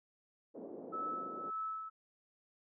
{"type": "band-pass noise", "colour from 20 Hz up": "pink", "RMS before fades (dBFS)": -48, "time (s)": [0.54, 1.51], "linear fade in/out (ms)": 20, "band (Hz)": [260, 560], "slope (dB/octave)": 24}
{"type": "tone with tremolo", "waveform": "sine", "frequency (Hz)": 1304, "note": "E6", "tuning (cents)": -19, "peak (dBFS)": -36, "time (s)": [0.92, 1.9], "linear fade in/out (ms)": 20, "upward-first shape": "sine", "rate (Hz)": 1.8, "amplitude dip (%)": 55}
{"effects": []}